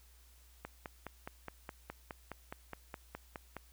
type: click train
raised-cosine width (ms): 0.5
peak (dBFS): -27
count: 15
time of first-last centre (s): 0.65-3.567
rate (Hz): 4.8
effects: added 60 Hz sine -60 dBFS peak until 3.72 s + white hiss -66 dBFS RMS until 3.72 s